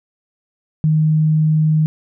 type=tone; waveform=sine; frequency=155.56 Hz; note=D#3; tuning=in tune; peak=-11 dBFS; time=0.84-1.86 s; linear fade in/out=0 ms; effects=none